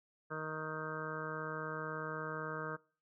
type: harmonic tone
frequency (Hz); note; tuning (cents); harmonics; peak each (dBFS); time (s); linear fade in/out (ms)
156.3; D#3; +8; 1 / 2 / 3 / 4 / 6 / 7 / 8 / 9 / 10; -46 / -50 / -44 / -49 / -51 / -50 / -45 / -50 / -45; 0.3-2.77; 20
effects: noise-tail reverb RT60 0.4 s tail -23 dB re dry